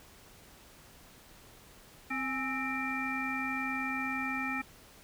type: harmonic tone with a mistuned harmonic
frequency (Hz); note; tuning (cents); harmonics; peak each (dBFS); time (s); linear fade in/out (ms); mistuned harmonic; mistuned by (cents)
262.2; C4; +4; 1 / 3 / 5 / 7 / 9; -37 / -41 / -39 / -39 / -36; 2.1-4.62; 10; 3; +86
effects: pink hiss -56 dBFS RMS until 5.03 s